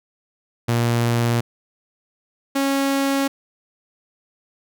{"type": "tone pair in turn", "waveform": "sawtooth", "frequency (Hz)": [118.1, 274.8], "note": ["A#2", "C#4"], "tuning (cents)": [23, -15], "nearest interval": "octave + minor third", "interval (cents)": 1462, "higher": "second", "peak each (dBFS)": [-13, -14], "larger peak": "first", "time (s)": [[0.68, 1.41], [2.55, 3.28]], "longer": "neither", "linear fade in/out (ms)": 10, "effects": []}